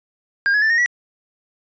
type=tone with pitch steps; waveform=triangle; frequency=1611 / 1687.2 / 1767 / 1850.6 / 1938.1 Hz; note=G6 / G#6 / A6 / A#6 / B6; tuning=+47 / +27 / +7 / -13 / -33 cents; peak=-12 dBFS; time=0.46-0.86 s; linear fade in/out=0 ms; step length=80 ms; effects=resampled to 16000 Hz

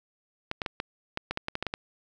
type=clicks; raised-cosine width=0.3 ms; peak=-14 dBFS; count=12; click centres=0.514 / 0.618 / 0.662 / 0.801 / 1.174 / 1.31 / 1.374 / 1.484 / 1.554 / 1.626 / 1.667 / 1.739 s; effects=none

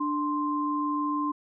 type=tone pair together; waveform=sine; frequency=295.6 / 1046.5 Hz; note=D4 / C6; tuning=+11 / 0 cents; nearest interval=octave + minor seventh; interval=2189 cents; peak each=-28 dBFS; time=0-1.32 s; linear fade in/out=10 ms; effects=none

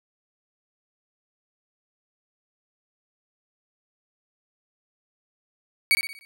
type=tone with echo; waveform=35% pulse; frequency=2251 Hz; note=C#7; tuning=26 cents sharp; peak=-14 dBFS; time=5.91-5.95 s; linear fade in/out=0 ms; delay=60 ms; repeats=5; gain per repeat=-7 dB; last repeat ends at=6.25 s; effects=none

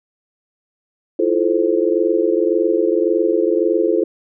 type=chord; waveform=sine; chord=F major seventh; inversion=third; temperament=just; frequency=327.4 / 349.2 / 436.5 / 523.8 Hz; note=E4 / F4 / A4 / C5; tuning=-12 / 0 / -14 / +2 cents; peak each=-20 / -18 / -18 / -21 dBFS; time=1.19-4.04 s; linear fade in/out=5 ms; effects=none

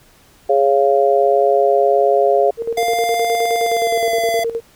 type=chord; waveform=sine; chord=Db major; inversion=second; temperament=just; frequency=415.8 / 554.4 / 693 Hz; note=Ab4 / Db5 / F5; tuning=+2 / 0 / -14 cents; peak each=-15 dBFS; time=0.49-2.51 s; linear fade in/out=10 ms
type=tone with tremolo; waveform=sine; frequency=460.5 Hz; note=A#4; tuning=21 cents flat; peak=-16 dBFS; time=2.57-4.61 s; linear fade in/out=50 ms; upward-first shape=square; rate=9.6 Hz; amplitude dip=70%
type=tone with pitch glide; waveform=square; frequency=698.5 to 679.4 Hz; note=F5 to F5; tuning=0 to -48 cents; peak=-17 dBFS; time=2.77-4.44 s; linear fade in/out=5 ms; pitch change=-48 cents; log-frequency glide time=3.61-4.12 s
effects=pink hiss -50 dBFS RMS until 4.75 s

